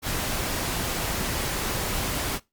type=noise; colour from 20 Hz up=pink; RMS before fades=-28 dBFS; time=0.02-2.4 s; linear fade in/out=50 ms; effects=noise-tail reverb RT60 0.2 s tail -20 dB re dry + Opus 48 kbps